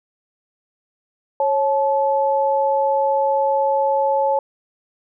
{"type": "tone pair together", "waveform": "sine", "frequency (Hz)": [549, 864.8], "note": ["C#5", "A5"], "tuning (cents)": [-17, -30], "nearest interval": "minor sixth", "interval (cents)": 787, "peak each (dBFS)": -18, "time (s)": [1.4, 4.39], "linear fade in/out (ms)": 2, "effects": []}